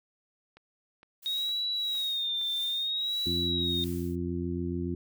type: click train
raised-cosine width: 0.3 ms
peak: -36 dBFS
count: 5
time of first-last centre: 0.57-2.413 s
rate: 2.17 Hz
type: noise with tremolo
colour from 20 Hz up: blue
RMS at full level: -45 dBFS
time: 1.22-4.16 s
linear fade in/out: 10 ms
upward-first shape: triangle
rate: 1.6 Hz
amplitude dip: 100%
type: tone with vibrato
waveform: sine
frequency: 3743 Hz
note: A#7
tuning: 6 cents sharp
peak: -28 dBFS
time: 1.26-3.84 s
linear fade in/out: 0 ms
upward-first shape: sine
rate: 0.61 Hz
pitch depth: 82 cents each way
type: harmonic tone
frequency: 87 Hz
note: F2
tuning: 6 cents flat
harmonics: 1 / 2 / 3 / 4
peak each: -35 / -35 / -35 / -35 dBFS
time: 3.26-4.95 s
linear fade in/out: 5 ms
effects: none